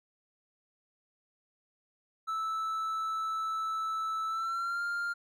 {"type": "tone with pitch glide", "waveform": "triangle", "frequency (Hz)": [1313, 1399.1], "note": ["E6", "F6"], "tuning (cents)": [-7, 3], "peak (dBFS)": -29, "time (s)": [2.27, 5.14], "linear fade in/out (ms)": 20, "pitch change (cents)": 110, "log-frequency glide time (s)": [4.27, 4.82], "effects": []}